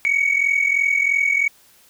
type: tone pair together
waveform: sine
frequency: 2220 / 2263 Hz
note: C#7 / C#7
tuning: +2 / +35 cents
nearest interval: unison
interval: 33 cents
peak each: -17 dBFS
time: 0.05-1.48 s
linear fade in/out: 0 ms
effects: tanh soft clip ceiling -11 dBFS + white hiss -53 dBFS RMS until 1.89 s